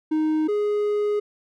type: tone pair in turn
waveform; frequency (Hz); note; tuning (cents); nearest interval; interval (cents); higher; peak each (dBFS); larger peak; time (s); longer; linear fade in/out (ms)
triangle; 311.1 / 416; D#4 / G#4; 0 / +3; perfect fourth; 503; second; -17 / -18; first; 0.11-0.48 / 0.48-1.2; second; 10
effects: none